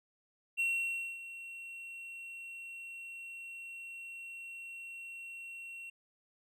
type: tone with ADSR envelope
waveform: triangle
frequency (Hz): 2728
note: F7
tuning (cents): -41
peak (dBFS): -27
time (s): 0.57-5.9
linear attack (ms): 30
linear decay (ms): 580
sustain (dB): -15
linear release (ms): 6
effects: none